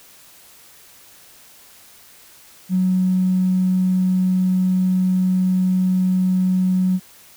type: tone with tanh clipping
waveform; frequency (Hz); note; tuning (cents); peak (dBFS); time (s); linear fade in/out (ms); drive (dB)
triangle; 185; F#3; 0; -14; 2.69-7; 50; 2
effects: white hiss -47 dBFS RMS until 7.36 s